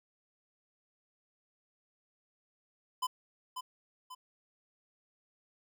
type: tone with echo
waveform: square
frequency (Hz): 1014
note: B5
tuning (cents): +45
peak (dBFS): -31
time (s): 3.02-3.07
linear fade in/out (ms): 10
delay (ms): 540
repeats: 2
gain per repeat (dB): -7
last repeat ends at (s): 4.15
effects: none